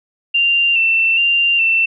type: tone with vibrato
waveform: sine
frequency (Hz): 2732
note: F7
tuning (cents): -39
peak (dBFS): -11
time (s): 0.34-1.86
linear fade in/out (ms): 10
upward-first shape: square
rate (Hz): 1.2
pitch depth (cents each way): 32
effects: none